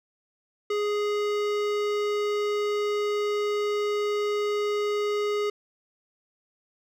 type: tone with hard clipping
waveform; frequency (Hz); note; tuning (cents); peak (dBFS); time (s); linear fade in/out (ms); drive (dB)
sine; 415.3; G#4; 0; -26; 0.7-5.5; 5; 18
effects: none

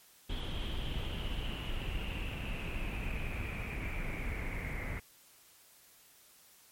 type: noise with low-pass filter sweep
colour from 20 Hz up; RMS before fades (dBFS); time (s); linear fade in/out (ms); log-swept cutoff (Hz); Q
brown; -37; 0.29-5; 10; 3300 to 2100; 9.8
effects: white hiss -61 dBFS RMS until 6.71 s + MP3 64 kbps

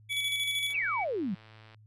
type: tone with tremolo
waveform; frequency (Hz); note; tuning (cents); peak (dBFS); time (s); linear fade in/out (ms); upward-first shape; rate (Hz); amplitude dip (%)
45% pulse; 3422; A7; -49; -29; 0.09-0.74; 50; square; 13; 50
type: tone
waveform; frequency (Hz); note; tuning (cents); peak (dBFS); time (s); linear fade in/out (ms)
sine; 2274; C#7; +44; -32; 0.09-1.05; 20
type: click train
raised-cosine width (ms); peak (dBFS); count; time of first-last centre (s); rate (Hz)
0.3; -38; 116; 0.7-1.745; 110
type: exponential sweep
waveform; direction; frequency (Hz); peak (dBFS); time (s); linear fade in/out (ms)
sine; down; 2794 to 170.5; -29; 0.74-1.35; 10
effects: added 107 Hz sine -54 dBFS peak until 1.86 s + resampled to 32000 Hz

